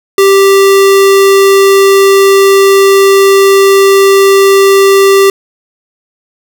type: tone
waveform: square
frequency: 392 Hz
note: G4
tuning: in tune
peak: -3 dBFS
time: 0.18-5.3 s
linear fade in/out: 2 ms
effects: none